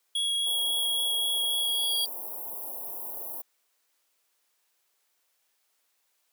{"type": "tone with vibrato", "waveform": "square", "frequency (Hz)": 3322, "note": "G#7", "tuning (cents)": 0, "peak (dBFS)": -26, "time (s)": [0.15, 2.05], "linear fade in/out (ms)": 5, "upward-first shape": "sine", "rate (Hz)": 3.7, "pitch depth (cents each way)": 8}
{"type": "band-stop noise", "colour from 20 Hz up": "white", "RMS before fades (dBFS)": -37, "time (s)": [0.46, 3.42], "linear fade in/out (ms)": 10, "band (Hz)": [960, 11000], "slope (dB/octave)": 48}
{"type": "tone with exponential growth", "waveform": "sawtooth", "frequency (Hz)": 4682, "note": "D8", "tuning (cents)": -6, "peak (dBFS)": -28, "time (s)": [1.32, 2.06], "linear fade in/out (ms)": 0, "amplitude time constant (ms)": 160}
{"effects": ["white hiss -73 dBFS RMS until 6.32 s", "high-pass 400 Hz 12 dB/octave"]}